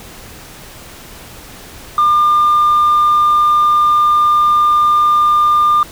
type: tone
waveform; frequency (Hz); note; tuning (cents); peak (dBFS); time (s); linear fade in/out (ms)
sine; 1200; D6; +37; -6; 1.98-5.83; 2
effects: tanh soft clip ceiling -6 dBFS + pink hiss -35 dBFS RMS until 5.91 s